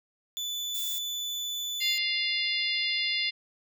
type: tone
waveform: 35% pulse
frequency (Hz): 3487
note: A7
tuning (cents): -16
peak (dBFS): -29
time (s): 0.37-1.98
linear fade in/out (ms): 0
type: noise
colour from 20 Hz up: violet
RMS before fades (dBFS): -36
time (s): 0.74-0.99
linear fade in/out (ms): 10
type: harmonic tone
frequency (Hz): 698.5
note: F5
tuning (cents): 0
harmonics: 3 / 4 / 5 / 6 / 7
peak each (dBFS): -31 / -33 / -32 / -34 / -34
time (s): 1.8-3.31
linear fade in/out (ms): 20
effects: none